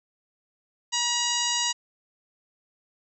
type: harmonic tone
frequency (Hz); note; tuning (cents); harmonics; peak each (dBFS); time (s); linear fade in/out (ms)
958; A#5; +47; 1 / 2 / 3 / 4 / 5 / 6 / 7 / 8; -32 / -34 / -30 / -31 / -32 / -33 / -30 / -35; 0.92-1.73; 20
effects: none